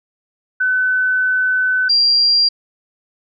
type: tone pair in turn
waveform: sine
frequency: 1510 / 4757 Hz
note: F#6 / D8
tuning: +35 / +21 cents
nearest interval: octave + minor sixth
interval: 1986 cents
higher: second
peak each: -13 / -10 dBFS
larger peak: second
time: 0.6-1.89 / 1.89-2.49 s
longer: first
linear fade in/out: 10 ms
effects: none